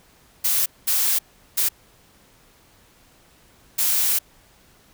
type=noise bursts at uneven times; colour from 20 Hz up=blue; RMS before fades=-20 dBFS; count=4; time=0.44-0.66 / 0.87-1.19 / 1.57-1.69 / 3.78-4.19 s; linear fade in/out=10 ms; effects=pink hiss -55 dBFS RMS until 4.93 s